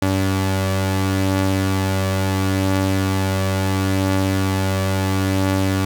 sawtooth tone pair together, 95.91 / 287 Hz, G2 / D4, -37 / -40 cents, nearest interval octave + perfect fifth, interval 1897 cents, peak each -14 / -19 dBFS, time 0.02-5.85 s, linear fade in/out 5 ms, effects none

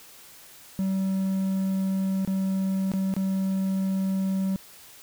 triangle tone with dropouts, 191.5 Hz, G3, 40 cents flat, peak -21 dBFS, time 0.79-4.56 s, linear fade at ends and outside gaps 0 ms, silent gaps 2.249-2.275 / 2.917-2.937 / 3.139-3.165 s, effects white hiss -49 dBFS RMS until 5.02 s

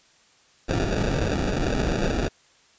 pink noise with sample-and-hold, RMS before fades -24 dBFS, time 0.68-2.29 s, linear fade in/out 20 ms, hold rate 1050 Hz, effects white hiss -58 dBFS RMS until 2.78 s + resampled to 16000 Hz

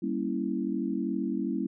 sine chord, G diminished seventh, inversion none, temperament equal with one note detuned, 196 / 234.4 / 277.2 / 329.6 Hz, G3 / Bb3 / Db4 / Fb4, 0 / +10 / 0 / 0 cents, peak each -33 dBFS, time 0.02-1.67 s, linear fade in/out 10 ms, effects none

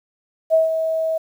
sine tone with ADSR envelope, 644 Hz, E5, 41 cents flat, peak -10 dBFS, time 0.5-1.18 s, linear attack 38 ms, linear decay 150 ms, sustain -8 dB, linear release 7 ms, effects 8-bit

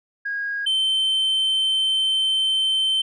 sine tone pair in turn, 1639 / 3094 Hz, G#6 / G7, -23 / -23 cents, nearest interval major seventh, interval 1100 cents, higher second, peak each -23 / -15 dBFS, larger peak second, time 0.25-0.66 / 0.66-3.02 s, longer second, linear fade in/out 10 ms, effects tanh soft clip ceiling -17 dBFS

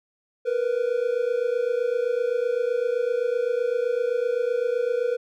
triangle tone pair together, 468.1 / 495.9 Hz, A#4 / B4, +7 / +7 cents, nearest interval minor second, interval 100 cents, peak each -23 / -22 dBFS, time 0.45-5.17 s, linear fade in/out 20 ms, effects none

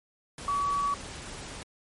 sine tone in noise, 1137 Hz, C#6, 44 cents sharp, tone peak -25 dBFS, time 0.48-0.94 s, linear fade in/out 2 ms, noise pink, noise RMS -41 dBFS, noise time 0.38-1.63 s, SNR +13 dB, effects MP3 48 kbps

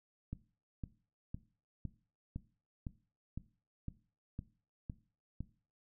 click train, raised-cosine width 5 ms, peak -28 dBFS, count 11, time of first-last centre 0.33-5.406 s, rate 1.97 Hz, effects noise-tail reverb RT60 0.4 s tail -17 dB re dry

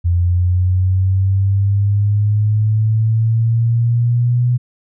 sine linear sweep, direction up, 86.2 to 123.47 Hz, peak -11 dBFS, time 0.04-4.58 s, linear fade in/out 20 ms, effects none

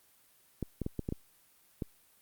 clicks, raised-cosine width 3 ms, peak -21 dBFS, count 7, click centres 0.627 / 0.817 / 0.864 / 0.993 / 1.089 / 1.124 / 1.822 s, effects white hiss -65 dBFS RMS until 2.21 s + Opus 32 kbps

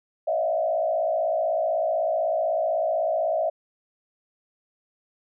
sine tone with frequency modulation, 646 Hz, E5, 35 cents flat, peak -21 dBFS, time 0.27-3.5 s, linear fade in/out 10 ms, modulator 56 Hz, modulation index 1.1, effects none

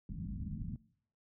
white low-pass noise, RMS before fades -41 dBFS, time 0.09-0.76 s, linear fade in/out 2 ms, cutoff 220 Hz, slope 48 dB/octave, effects noise-tail reverb RT60 0.6 s tail -21 dB re dry

